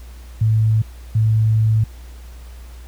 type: tone bursts at uneven times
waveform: sine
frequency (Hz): 110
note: A2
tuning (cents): 0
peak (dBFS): -12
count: 2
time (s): 0.41-0.82 / 1.15-1.84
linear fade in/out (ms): 5
effects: added 60 Hz sine -34 dBFS peak until 2.87 s + pink hiss -48 dBFS RMS until 2.87 s